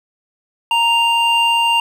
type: tone pair together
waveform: triangle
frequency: 930.6 / 2794 Hz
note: A#5 / F7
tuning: -3 / 0 cents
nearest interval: octave + perfect fifth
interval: 1903 cents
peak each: -13 dBFS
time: 0.71-1.8 s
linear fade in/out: 2 ms
effects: none